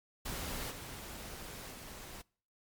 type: noise with level steps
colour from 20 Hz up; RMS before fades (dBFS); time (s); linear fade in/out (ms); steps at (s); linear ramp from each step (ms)
pink; -40 / -46 / -48; 0.25-2.22; 10; 0.7 / 1.7; 20
effects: noise-tail reverb RT60 0.5 s tail -26 dB re dry + MP3 96 kbps